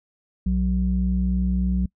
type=tone pair together; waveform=sine; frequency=61.74 / 185 Hz; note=B1 / F#3; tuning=0 / 0 cents; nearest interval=octave + perfect fifth; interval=1900 cents; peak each=-21 dBFS; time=0.46-1.86 s; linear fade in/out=5 ms; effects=noise-tail reverb RT60 0.1 s tail -25 dB re dry + tanh soft clip ceiling -12 dBFS